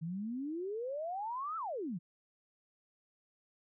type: exponential two-way sweep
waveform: sine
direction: up then down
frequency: 155.56 to 1348 to 155.56 Hz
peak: -36 dBFS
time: 0.01-1.99 s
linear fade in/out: 20 ms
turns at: 1.57 s
effects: none